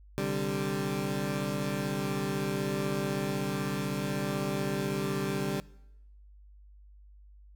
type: chord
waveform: 20% pulse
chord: C suspended second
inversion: none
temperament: equal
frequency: 130.81 / 146.83 / 196 Hz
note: C3 / D3 / G3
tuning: 0 / 0 / 0 cents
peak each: -32 / -29 / -28 dBFS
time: 0.18-5.6 s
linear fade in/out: 0 ms
effects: noise-tail reverb RT60 0.9 s tail -22 dB re dry + added 50 Hz sine -51 dBFS peak until 7.55 s